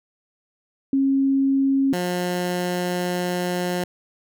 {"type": "tone pair in turn", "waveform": ["sine", "15% pulse"], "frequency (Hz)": [271.7, 178.53], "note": ["C#4", "F3"], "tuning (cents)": [-35, 38], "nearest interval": "perfect fifth", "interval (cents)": 727, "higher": "first", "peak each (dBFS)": -16, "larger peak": "neither", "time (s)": [[0.93, 1.93], [1.93, 3.84]], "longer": "second", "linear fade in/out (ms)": 2, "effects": []}